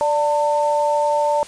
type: tone pair together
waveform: sine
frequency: 587.3 / 897.9 Hz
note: D5 / A5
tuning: 0 / +35 cents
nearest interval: perfect fifth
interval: 735 cents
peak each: -18 dBFS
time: 0.01-1.43 s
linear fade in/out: 0 ms
effects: white hiss -39 dBFS RMS until 1.47 s + resampled to 22050 Hz